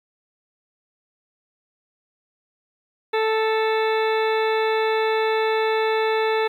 harmonic tone, 440 Hz, A4, in tune, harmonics 1 / 2 / 3 / 4 / 5 / 6 / 8 / 9, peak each -20 / -25 / -31 / -30 / -32 / -34 / -36 / -38 dBFS, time 3.13-6.48 s, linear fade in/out 10 ms, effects 9-bit

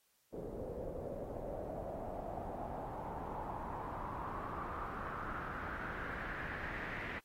pink noise with low-pass filter sweep, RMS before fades -43 dBFS, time 0.32-7.2 s, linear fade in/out 20 ms, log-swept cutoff 470 to 2000 Hz, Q 4.4, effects white hiss -75 dBFS RMS until 7.24 s + AAC 48 kbps

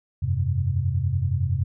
sine chord, F suspended second, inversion none, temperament equal, 87.31 / 98 / 130.81 Hz, F2 / G2 / C3, 0 / 0 / 0 cents, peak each -25 dBFS, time 0.22-1.64 s, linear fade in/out 10 ms, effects none

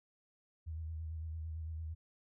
sine tone with vibrato, 80 Hz, D#2, 49 cents sharp, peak -39 dBFS, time 0.66-1.95 s, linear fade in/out 20 ms, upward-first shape square, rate 8.9 Hz, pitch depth 33 cents each way, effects none

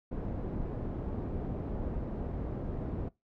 pink low-pass noise, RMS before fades -36 dBFS, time 0.11-3.09 s, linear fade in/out 10 ms, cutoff 480 Hz, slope 12 dB/octave, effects noise-tail reverb RT60 0.2 s tail -21 dB re dry

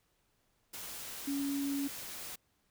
sine tone in noise, 280 Hz, C#4, 18 cents sharp, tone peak -32 dBFS, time 1.27-1.88 s, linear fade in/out 10 ms, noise white, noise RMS -44 dBFS, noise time 0.73-2.36 s, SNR +9 dB, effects pink hiss -75 dBFS RMS until 2.7 s

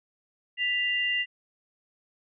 sine tone pair together, 1975.5 / 2794 Hz, B6 / F7, 0 / 0 cents, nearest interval tritone, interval 600 cents, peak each -27 dBFS, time 0.57-1.26 s, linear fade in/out 50 ms, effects none

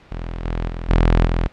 sawtooth tone with level steps, 41.82 Hz, E1, 26 cents sharp, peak -22 / -17 / -22 / -8 / -13 dBFS, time 0.11-1.48 s, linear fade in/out 10 ms, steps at 0.45 / 0.69 / 0.89 / 1.26 s, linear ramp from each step 2 ms, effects pink hiss -48 dBFS RMS until 1.52 s + low-pass 3000 Hz 12 dB/octave

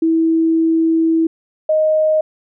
sine tone pair in turn, 325.5 / 622.7 Hz, E4 / D#5, -22 / +1 cents, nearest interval major seventh, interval 1123 cents, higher second, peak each -11 dBFS, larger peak neither, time 0.02-1.27 / 1.69-2.21 s, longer first, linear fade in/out 5 ms, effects none

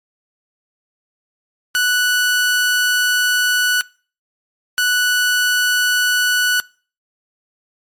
sawtooth tone pair in turn, 1480 / 1480 Hz, F#6 / F#6, 0 / 0 cents, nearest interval unison, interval 0 cents, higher neither, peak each -10 dBFS, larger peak neither, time 1.75-3.81 / 4.78-6.6 s, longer first, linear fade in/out 0 ms, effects noise-tail reverb RT60 0.4 s tail -24 dB re dry + MP3 64 kbps

